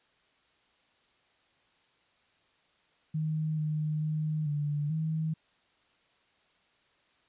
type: tone with pitch steps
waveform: sine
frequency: 155.9 / 153.3 / 154.5 / 146.9 / 158.4 Hz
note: D#3 / D#3 / D#3 / D3 / D#3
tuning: +4 / -25 / -12 / +1 / +31 cents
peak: -28 dBFS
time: 3.14-5.34 s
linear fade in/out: 10 ms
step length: 440 ms
effects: white hiss -68 dBFS RMS until 7.28 s + resampled to 8000 Hz